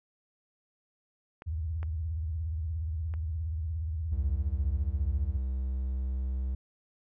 clicks, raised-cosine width 0.5 ms, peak -28 / -29 / -33 dBFS, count 3, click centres 1.421 / 1.83 / 3.139 s
sine tone with vibrato, 79.8 Hz, D#2, 44 cents sharp, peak -30 dBFS, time 1.46-5.38 s, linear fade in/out 20 ms, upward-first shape sine, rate 17 Hz, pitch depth 170 cents each way
triangle tone with pitch glide, 65.41 to 64.92 Hz, C2 to C2, 0 to -13 cents, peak -27 dBFS, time 4.12-6.55 s, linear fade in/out 5 ms, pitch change -13 cents, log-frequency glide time 4.86-6.25 s
effects none

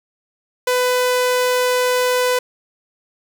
sawtooth tone, 499.8 Hz, B4, 21 cents sharp, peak -11 dBFS, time 0.67-2.39 s, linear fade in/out 5 ms, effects none

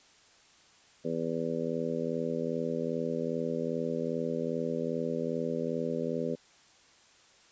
harmonic tone, 82.5 Hz, E2, 2 cents sharp, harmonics 2 / 3 / 4 / 5 / 6 / 7, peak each -38 / -35 / -41 / -36 / -35 / -39 dBFS, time 1.04-6.36 s, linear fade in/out 20 ms, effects white hiss -60 dBFS RMS until 7.51 s + resampled to 16000 Hz

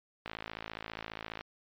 click train, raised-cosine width 0.3 ms, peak -22 dBFS, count 64, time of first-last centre 0.26-1.41 s, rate 54.8 Hz, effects low-pass 4000 Hz 12 dB/octave + MP3 64 kbps

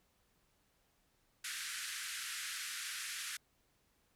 pink band-pass noise, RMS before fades -43 dBFS, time 1.44-3.37 s, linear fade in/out 5 ms, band 1400 to 12000 Hz, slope 48 dB/octave, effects pink hiss -75 dBFS RMS until 4.15 s

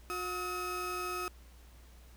35% pulse tone pair together, 360 / 1275.5 Hz, F#4 / D#6, -47 / +43 cents, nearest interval octave + minor seventh, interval 2190 cents, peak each -38 / -35 dBFS, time 0.1-1.28 s, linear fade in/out 0 ms, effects added 60 Hz sine -53 dBFS peak until 2.16 s + pink hiss -62 dBFS RMS until 2.16 s

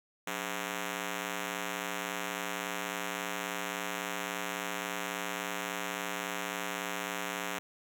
5% pulse ring-modulated tone, 234.7 Hz, A#3, 12 cents sharp, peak -20 dBFS, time 0.27-7.59 s, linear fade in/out 5 ms, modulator 51.8 Hz, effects none

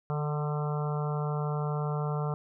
harmonic tone with a mistuned harmonic, 149.3 Hz, D3, 29 cents sharp, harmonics 1 / 3 / 4 / 5 / 6 / 7 / 8 / 9, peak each -29 / -37 / -42 / -40 / -44 / -43 / -43 / -44 dBFS, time 0.1-2.34 s, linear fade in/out 0 ms, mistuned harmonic 3, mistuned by -18 cents, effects none

